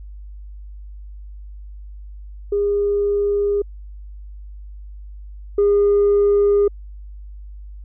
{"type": "tone pair in turn", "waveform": "sine", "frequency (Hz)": [406.9, 406.9], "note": ["G#4", "G#4"], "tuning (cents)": [-35, -35], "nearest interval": "unison", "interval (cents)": 0, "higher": "neither", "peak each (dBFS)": [-15, -10], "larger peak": "second", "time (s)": [[2.52, 3.62], [5.58, 6.68]], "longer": "neither", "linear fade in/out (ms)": 5, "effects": ["tanh soft clip ceiling -10 dBFS", "added 50 Hz sine -33 dBFS peak until 7.84 s"]}